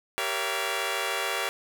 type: chord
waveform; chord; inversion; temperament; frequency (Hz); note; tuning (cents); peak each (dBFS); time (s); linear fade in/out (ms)
10% pulse; G diminished seventh; none; just; 392 / 470.4 / 564.5 / 677.4; G4 / Bb4 / Db5 / Fb5; 0 / +16 / +31 / +47; -25; 0.18-1.49; 0
effects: none